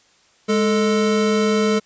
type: tone pair together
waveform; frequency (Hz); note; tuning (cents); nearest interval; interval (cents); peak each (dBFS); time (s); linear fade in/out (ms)
square; 207.7 / 440; G#3 / A4; 0 / 0; octave + minor second; 1300; -19; 0.48-1.8; 20
effects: white hiss -56 dBFS RMS until 1.85 s + resampled to 16000 Hz